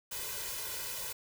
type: noise with comb filter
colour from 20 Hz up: white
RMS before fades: -39 dBFS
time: 0.11-1.13 s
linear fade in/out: 10 ms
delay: 2 ms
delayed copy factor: +1
effects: none